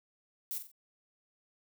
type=noise with echo; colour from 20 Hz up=violet; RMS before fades=-37 dBFS; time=0.51-0.58 s; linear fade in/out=0 ms; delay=45 ms; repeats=3; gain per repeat=-8 dB; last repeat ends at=0.715 s; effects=none